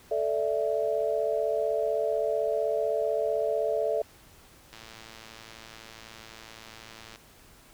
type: chord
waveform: sine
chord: A suspended fourth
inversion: none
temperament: equal with one note detuned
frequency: 440 / 587.3 / 663.1 Hz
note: A4 / D5 / E5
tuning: 0 / 0 / +10 cents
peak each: -29 / -29 / -29 dBFS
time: 0.11-4.02 s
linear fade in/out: 5 ms
type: click train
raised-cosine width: 0.2 ms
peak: -28 dBFS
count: 273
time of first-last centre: 4.73-7.159 s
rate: 112 Hz
effects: pink hiss -55 dBFS RMS until 7.73 s